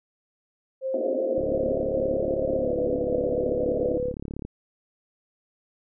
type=tone with pitch glide; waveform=sine; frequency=528 to 498.4 Hz; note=C5 to B4; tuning=+16 to +16 cents; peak=-25 dBFS; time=0.81-4.14 s; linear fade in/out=50 ms; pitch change=-100 cents; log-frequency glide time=2.61-2.69 s
type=band-pass noise; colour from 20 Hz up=white; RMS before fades=-29 dBFS; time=0.94-3.98 s; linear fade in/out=2 ms; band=230 to 650 Hz; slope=96 dB/octave
type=click train; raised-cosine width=3 ms; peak=-21 dBFS; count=110; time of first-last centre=1.38-4.45 s; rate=35.5 Hz
effects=none